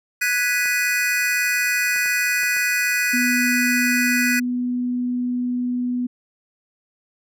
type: chord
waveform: square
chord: G# minor seventh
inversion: third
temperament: equal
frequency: 1480 / 1661.2 / 1975.5 / 2489 Hz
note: F#6 / G#6 / B6 / D#7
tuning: 0 / 0 / 0 / 0 cents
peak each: -25 / -27 / -24 / -24 dBFS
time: 0.21-4.4 s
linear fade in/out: 10 ms
type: clicks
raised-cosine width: 0.5 ms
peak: -24 dBFS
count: 5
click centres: 0.658 / 1.962 / 2.059 / 2.434 / 2.566 s
type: tone with vibrato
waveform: sine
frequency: 246.9 Hz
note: B3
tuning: in tune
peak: -20 dBFS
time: 3.13-6.07 s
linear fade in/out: 10 ms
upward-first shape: sine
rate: 20 Hz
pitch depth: 8 cents each way
effects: none